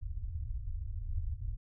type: low-pass noise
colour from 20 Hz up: pink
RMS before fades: -37 dBFS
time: 0.01-1.57 s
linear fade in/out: 20 ms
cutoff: 110 Hz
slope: 96 dB/octave
effects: none